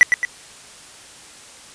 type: tone with echo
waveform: triangle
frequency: 1966 Hz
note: B6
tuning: 8 cents flat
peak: -3 dBFS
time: 0.01-0.03 s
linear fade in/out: 0 ms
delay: 110 ms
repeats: 2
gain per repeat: -6 dB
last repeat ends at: 0.25 s
effects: white hiss -42 dBFS RMS until 1.74 s + resampled to 22050 Hz